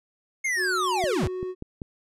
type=linear sweep; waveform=square; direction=down; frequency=2178 to 43.43 Hz; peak=-24 dBFS; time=0.44-1.28 s; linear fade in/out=10 ms
type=tone; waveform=triangle; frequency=368.7 Hz; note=F#4; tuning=6 cents flat; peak=-27 dBFS; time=0.56-1.55 s; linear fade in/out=50 ms
type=click train; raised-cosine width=3 ms; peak=-21 dBFS; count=5; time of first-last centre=1.04-1.818 s; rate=5.14 Hz
effects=low-pass 10000 Hz 12 dB/octave